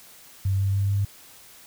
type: tone with pitch steps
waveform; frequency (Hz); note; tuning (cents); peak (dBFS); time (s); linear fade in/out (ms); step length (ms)
sine; 96.9 / 97.97 / 99.05 / 100.14; G2 / G2 / G2 / G2; -20 / -1 / +18 / +37; -20; 0.45-1.05; 5; 150
effects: white hiss -49 dBFS RMS until 1.66 s